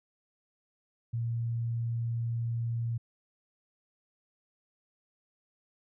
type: tone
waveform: sine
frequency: 116.54 Hz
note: A#2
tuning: in tune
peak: -29 dBFS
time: 1.13-2.98 s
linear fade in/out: 10 ms
effects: none